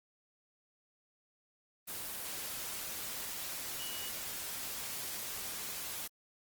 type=tone in noise; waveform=sine; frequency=2925 Hz; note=F#7; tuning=21 cents flat; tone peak=-45 dBFS; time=3.78-4.1 s; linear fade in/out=20 ms; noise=white; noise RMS=-41 dBFS; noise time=1.87-6.08 s; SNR=-7 dB; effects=Opus 24 kbps